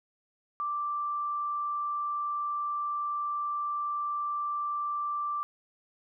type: tone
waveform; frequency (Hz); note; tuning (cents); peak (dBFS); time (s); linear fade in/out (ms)
sine; 1174.7; D6; 0; -29; 0.6-5.43; 0
effects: none